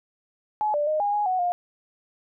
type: tone with pitch steps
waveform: sine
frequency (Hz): 849 / 589 / 616 / 817 / 831 / 741 / 709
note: G#5 / D5 / D#5 / G#5 / G#5 / F#5 / F5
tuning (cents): +38 / +5 / -17 / -29 / +1 / +2 / +26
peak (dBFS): -21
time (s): 0.61-1.52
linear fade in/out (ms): 0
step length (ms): 130
effects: none